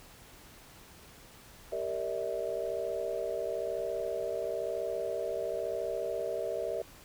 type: chord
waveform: sine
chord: E half-diminished seventh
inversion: first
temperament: equal with one note detuned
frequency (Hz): 392 / 466.2 / 587.3 / 648.3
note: G4 / Bb4 / D5 / E5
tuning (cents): 0 / 0 / 0 / -29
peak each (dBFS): -39 / -37 / -37 / -36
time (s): 1.72-6.82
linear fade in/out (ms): 5
effects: pink hiss -54 dBFS RMS until 7.04 s